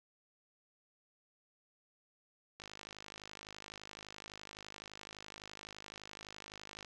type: click train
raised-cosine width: 0.2 ms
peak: -30 dBFS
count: 221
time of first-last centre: 2.6-6.847 s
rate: 51.8 Hz
effects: none